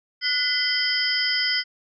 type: tone cluster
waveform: sine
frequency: 1466 / 2018 / 3124 / 4670 / 5080 Hz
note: F#6 / B6 / G7 / D8 / D#8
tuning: -16 / +37 / -7 / -11 / +35 cents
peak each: -29 / -26 / -29 / -29 / -24 dBFS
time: 0.21-1.64 s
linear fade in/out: 50 ms
effects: none